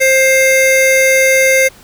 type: tone pair together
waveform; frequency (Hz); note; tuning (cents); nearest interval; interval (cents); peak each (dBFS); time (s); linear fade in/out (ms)
square; 528 / 2112; C5 / C7; +16 / +16; 2 octaves; 2400; -11; 0-1.69; 20
effects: pink hiss -41 dBFS RMS until 1.83 s